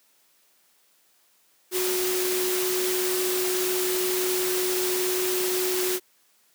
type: tone in noise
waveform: sine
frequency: 367.1 Hz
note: F#4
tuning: 14 cents flat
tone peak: -25 dBFS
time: 1.71-6 s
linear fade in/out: 50 ms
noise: white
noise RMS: -28 dBFS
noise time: 1.71-6 s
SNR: 0 dB
effects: white hiss -63 dBFS RMS until 6.54 s + high-pass 200 Hz 12 dB/octave